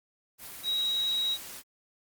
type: tone in noise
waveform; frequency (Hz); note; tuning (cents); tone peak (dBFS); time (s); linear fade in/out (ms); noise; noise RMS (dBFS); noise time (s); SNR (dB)
sine; 3830; A#7; +46; -26; 0.63-1.38; 50; white; -43; 0.38-1.63; +14
effects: Opus 24 kbps